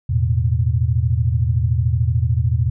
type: chord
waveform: sine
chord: E suspended fourth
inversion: none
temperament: equal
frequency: 82.41 / 110 / 123.47 Hz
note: E2 / A2 / B2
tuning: 0 / 0 / 0 cents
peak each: -19 dBFS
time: 0.09-2.7 s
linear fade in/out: 10 ms
effects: none